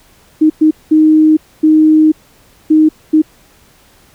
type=tone bursts at uneven times; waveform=sine; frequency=311.1 Hz; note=D#4; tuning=in tune; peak=-4 dBFS; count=6; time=0.41-0.5 / 0.61-0.71 / 0.91-1.37 / 1.63-2.12 / 2.7-2.89 / 3.13-3.22 s; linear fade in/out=10 ms; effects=pink hiss -47 dBFS RMS until 4.14 s